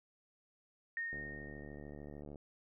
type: tone with exponential decay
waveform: sine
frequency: 1845 Hz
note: A#6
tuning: 18 cents flat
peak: -35 dBFS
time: 0.97-2.22 s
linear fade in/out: 1 ms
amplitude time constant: 270 ms
type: click train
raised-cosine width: 2 ms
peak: -36 dBFS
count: 91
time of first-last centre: 1.13-2.358 s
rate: 73.3 Hz
effects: none